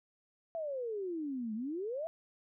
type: exponential two-way sweep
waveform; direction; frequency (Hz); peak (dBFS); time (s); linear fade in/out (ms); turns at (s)
sine; down then up; 677 to 210 to 677; -35; 0.55-2.07; 0; 1.54
effects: none